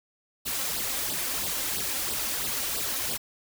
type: noise with flanger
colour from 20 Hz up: white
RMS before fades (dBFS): -30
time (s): 0.45-3.18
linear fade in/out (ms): 20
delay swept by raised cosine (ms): 0.22 to 3.82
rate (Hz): 3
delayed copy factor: +0.75
effects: none